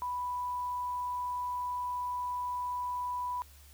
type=tone; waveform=sine; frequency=988 Hz; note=B5; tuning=in tune; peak=-32 dBFS; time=0.02-3.42 s; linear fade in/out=0 ms; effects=added 71 Hz sine -54 dBFS peak until 3.73 s + white hiss -59 dBFS RMS until 3.73 s